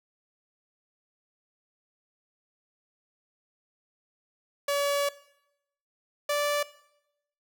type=tone pair in turn; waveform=sawtooth; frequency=569 / 583.6 Hz; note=C#5 / D5; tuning=+45 / -11 cents; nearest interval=unison; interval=44 cents; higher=second; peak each=-21 dBFS; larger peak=neither; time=4.68-5.09 / 6.29-6.63 s; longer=first; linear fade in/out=5 ms; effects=noise-tail reverb RT60 0.8 s tail -18 dB re dry